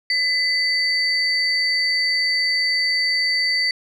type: tone pair together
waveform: sine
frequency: 2011 / 4583 Hz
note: B6 / D8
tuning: +31 / -43 cents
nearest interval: octave + major second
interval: 1426 cents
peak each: -19 dBFS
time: 0.1-3.71 s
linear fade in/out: 2 ms
effects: tanh soft clip ceiling -11 dBFS